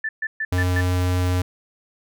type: tone bursts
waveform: sine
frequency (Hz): 1760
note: A6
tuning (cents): 0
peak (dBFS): -22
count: 5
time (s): 0.04-0.81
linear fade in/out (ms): 5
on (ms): 50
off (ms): 130
type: tone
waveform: square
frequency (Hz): 90.4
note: F#2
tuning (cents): -40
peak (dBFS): -19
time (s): 0.52-1.42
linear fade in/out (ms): 5
effects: none